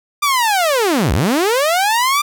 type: linear two-way sweep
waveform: sawtooth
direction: down then up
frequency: 1200 to 55 to 1200 Hz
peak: -9 dBFS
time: 0.22-2.22 s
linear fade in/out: 10 ms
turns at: 1.13 s
effects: none